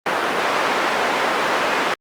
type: band-pass noise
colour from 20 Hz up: white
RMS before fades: -20 dBFS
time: 0.06-1.94 s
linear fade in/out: 2 ms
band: 340 to 1500 Hz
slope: 12 dB/octave
effects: Opus 32 kbps